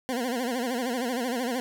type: tone with vibrato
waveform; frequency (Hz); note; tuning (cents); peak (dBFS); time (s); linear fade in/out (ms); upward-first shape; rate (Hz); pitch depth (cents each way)
20% pulse; 246.9; B3; 0; -22; 0.09-1.6; 0; sine; 13; 120
effects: none